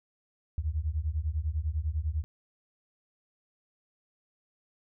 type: beating tone pair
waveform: sine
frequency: 72.5 / 82.5 Hz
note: D2 / E2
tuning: -22 / +2 cents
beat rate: 10 Hz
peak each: -31 dBFS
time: 0.58-2.24 s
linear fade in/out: 0 ms
effects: none